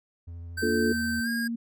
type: tone with vibrato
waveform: triangle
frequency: 85 Hz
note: F2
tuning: 46 cents flat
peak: -35 dBFS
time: 0.27-1.21 s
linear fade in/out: 10 ms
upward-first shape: triangle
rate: 13 Hz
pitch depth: 24 cents each way
type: tone with pitch glide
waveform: square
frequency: 1551 to 1627.2 Hz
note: G6 to G#6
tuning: -19 to -36 cents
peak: -30 dBFS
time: 0.57-1.48 s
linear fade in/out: 10 ms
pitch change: +83 cents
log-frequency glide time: 1.23-1.28 s
type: chord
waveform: sine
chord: Bb major seventh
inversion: none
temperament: just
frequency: 233.1 / 291.4 / 349.6 / 437 Hz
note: Bb3 / D4 / F4 / A4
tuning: 0 / -13 / +2 / -12 cents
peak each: -28 / -32 / -29 / -27 dBFS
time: 0.62-0.93 s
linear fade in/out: 10 ms
type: tone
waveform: sine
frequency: 232.5 Hz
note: A#3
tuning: 4 cents flat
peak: -28 dBFS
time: 0.67-1.56 s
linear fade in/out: 10 ms
effects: none